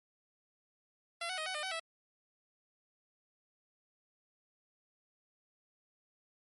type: tone with pitch steps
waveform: 10% pulse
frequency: 681 / 743 / 627 / 750 / 604 / 757 / 656 Hz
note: F5 / F#5 / D#5 / F#5 / D5 / F#5 / E5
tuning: -44 / +7 / +13 / +23 / +48 / +39 / -9 cents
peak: -28 dBFS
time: 1.21-1.798 s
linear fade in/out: 5 ms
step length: 84 ms
effects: MP3 48 kbps